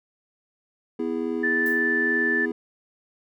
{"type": "chord", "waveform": "triangle", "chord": "E major", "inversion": "second", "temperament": "just", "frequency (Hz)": [247.2, 329.6, 412], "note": ["B3", "E4", "G#4"], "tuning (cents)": [2, 0, -14], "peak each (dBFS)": -27, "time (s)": [0.99, 2.52], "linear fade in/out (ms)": 5}
{"type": "tone", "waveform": "sine", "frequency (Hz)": 1758, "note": "A6", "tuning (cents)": -2, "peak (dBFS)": -21, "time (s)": [1.43, 2.46], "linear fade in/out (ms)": 10}
{"type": "noise with exponential decay", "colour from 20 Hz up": "violet", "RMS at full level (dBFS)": -37, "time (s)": [1.66, 1.88], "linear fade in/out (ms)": 2, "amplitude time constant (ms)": 47}
{"effects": []}